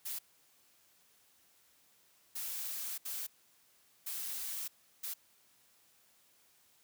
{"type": "noise bursts at uneven times", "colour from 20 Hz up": "blue", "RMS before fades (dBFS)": -40, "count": 5, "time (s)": [[0.05, 0.19], [2.35, 2.98], [3.05, 3.27], [4.06, 4.68], [5.03, 5.14]], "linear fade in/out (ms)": 10, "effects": ["white hiss -68 dBFS RMS until 6.83 s", "high-pass 60 Hz 12 dB/octave"]}